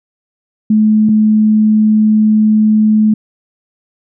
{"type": "tone pair in turn", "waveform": "sine", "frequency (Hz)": [215.1, 215.1], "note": ["A3", "A3"], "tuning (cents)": [-39, -39], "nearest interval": "unison", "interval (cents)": 0, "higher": "neither", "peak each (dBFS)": -6, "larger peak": "neither", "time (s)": [[0.7, 1.09], [1.09, 3.14]], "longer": "second", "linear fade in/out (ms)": 5, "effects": []}